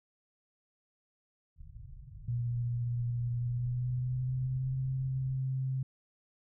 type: low-pass noise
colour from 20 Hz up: pink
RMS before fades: -48 dBFS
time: 1.56-5.39 s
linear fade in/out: 50 ms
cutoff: 150 Hz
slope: 96 dB/octave
type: tone with pitch glide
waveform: sine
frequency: 120 to 131.62 Hz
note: B2 to C3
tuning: -49 to +11 cents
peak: -30 dBFS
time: 2.28-5.83 s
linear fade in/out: 5 ms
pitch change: +160 cents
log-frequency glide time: 3.32-4.75 s
effects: none